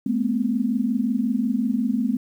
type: tone cluster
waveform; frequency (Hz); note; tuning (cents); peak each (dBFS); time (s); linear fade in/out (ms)
sine; 211.2 / 236.7 / 256.8; G#3 / A#3 / C4; +29 / +27 / -32; -24; 0.06-2.17; 5
effects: 9-bit